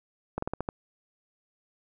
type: slowing click train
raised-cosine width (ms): 1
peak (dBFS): -16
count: 6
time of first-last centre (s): 0.38-0.689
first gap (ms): 44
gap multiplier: 1.17
effects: none